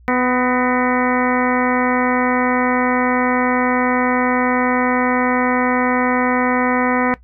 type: harmonic tone with a mistuned harmonic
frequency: 250 Hz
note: B3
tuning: 21 cents sharp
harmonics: 1 / 2 / 3 / 4 / 5 / 6 / 7 / 8 / 9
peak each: -18 / -21 / -23 / -24 / -25 / -26 / -26 / -27 / -28 dBFS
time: 0.08-7.14 s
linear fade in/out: 0 ms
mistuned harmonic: 7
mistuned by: +76 cents
effects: noise-tail reverb RT60 0.1 s tail -17 dB re dry + added 60 Hz sine -43 dBFS peak until 7.23 s